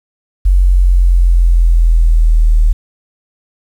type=exponential sweep; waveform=sine; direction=down; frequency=46.25 to 38.89 Hz; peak=-5 dBFS; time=0.45-2.73 s; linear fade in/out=10 ms; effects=7-bit